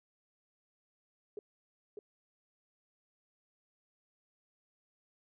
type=tone with echo; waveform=sine; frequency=414.9 Hz; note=G#4; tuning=2 cents flat; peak=-39 dBFS; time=1.37-1.39 s; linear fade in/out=2 ms; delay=600 ms; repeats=1; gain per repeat=-3 dB; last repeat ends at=1.99 s; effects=none

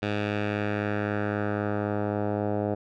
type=tone with low-pass filter sweep; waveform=10% pulse; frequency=103.83 Hz; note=G#2; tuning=in tune; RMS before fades=-28 dBFS; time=0.02-2.75 s; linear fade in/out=10 ms; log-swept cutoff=3100 to 720 Hz; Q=1.6; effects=none

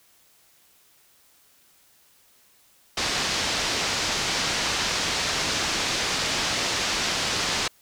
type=low-pass noise; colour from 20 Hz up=white; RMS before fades=-26 dBFS; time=2.97-7.68 s; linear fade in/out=5 ms; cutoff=6000 Hz; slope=24 dB/octave; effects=white hiss -59 dBFS RMS until 7.81 s

